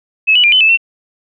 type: tone with pitch steps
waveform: sine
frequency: 2587 / 2950 / 2397 / 3032 / 2619 / 2706 Hz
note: E7 / F#7 / D7 / F#7 / E7 / E7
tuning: -33 / -6 / +35 / +42 / -12 / +45 cents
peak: -6 dBFS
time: 0.27-0.774 s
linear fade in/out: 20 ms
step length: 84 ms
effects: none